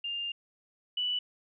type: tone pair in turn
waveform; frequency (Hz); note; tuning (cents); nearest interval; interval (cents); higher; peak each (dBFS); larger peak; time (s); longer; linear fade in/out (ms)
sine; 2804 / 2964; F7 / F#7; +6 / +2; minor second; 96; second; -32 / -28; second; 0.04-0.32 / 0.97-1.19; first; 5
effects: none